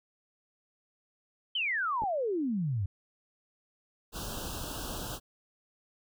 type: exponential sweep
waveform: sine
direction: down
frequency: 3158 to 89.4 Hz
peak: -28 dBFS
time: 1.55-2.86 s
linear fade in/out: 5 ms
type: clicks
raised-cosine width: 2 ms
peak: -28 dBFS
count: 2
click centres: 2.021 / 2.037 s
type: band-stop noise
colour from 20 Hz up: pink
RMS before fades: -38 dBFS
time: 4.12-5.2 s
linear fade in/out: 50 ms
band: 1600 to 2700 Hz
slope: 96 dB/octave
effects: none